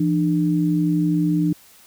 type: tone pair together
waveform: sine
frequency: 168.55 / 300.6 Hz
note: E3 / D4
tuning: +39 / +40 cents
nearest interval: minor seventh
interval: 1001 cents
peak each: -19 dBFS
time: 0-1.53 s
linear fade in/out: 5 ms
effects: white hiss -50 dBFS RMS until 1.86 s